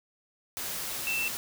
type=tone in noise; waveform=sine; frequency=2674 Hz; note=E7; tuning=24 cents sharp; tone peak=-28 dBFS; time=1.07-1.28 s; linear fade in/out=0 ms; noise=white; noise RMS=-35 dBFS; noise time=0.57-1.37 s; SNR=+4 dB; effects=none